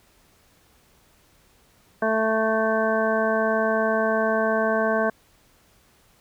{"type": "harmonic tone", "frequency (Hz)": 220.7, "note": "A3", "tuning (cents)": 5, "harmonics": [1, 2, 3, 4, 5, 7, 8], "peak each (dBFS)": [-27, -26, -23, -33, -29, -27, -38], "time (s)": [2.02, 5.1], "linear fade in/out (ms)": 5, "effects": ["pink hiss -59 dBFS RMS until 6.2 s"]}